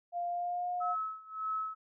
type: tone with pitch glide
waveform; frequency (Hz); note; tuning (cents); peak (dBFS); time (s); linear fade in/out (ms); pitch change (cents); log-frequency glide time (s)
sine; 698.5 to 715.2; F5 to F5; 0 to +41; -32; 0.12-0.96; 50; +41; 0.28-0.7
type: tone with tremolo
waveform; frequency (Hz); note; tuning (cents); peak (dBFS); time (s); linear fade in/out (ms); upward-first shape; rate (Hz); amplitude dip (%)
sine; 1293; E6; -34; -31; 0.8-1.75; 20; sine; 1.7; 90
effects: none